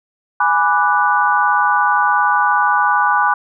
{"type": "chord", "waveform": "sine", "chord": "G# half-diminished seventh", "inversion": "none", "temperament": "equal", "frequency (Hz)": [830.6, 987.8, 1174.7, 1480], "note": ["G#5", "B5", "D6", "F#6"], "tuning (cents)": [0, 0, 0, 0], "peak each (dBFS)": -17, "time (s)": [0.4, 3.34], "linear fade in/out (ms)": 5, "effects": []}